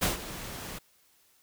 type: noise with ADSR envelope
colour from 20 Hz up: pink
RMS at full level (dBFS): -25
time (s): 0.01-0.79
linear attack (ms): 20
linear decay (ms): 140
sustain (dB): -15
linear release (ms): 13
effects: white hiss -65 dBFS RMS until 1.42 s